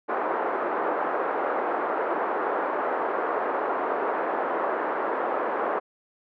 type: band-pass noise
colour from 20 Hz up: pink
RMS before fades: -27 dBFS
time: 0.08-5.8 s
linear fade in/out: 20 ms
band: 380 to 1400 Hz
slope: 24 dB/octave
effects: none